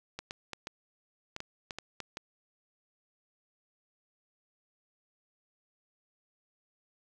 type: clicks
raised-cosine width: 0.2 ms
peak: -21 dBFS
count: 10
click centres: 0.19 / 0.309 / 0.533 / 0.671 / 1.364 / 1.404 / 1.708 / 1.786 / 2.003 / 2.171 s
effects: none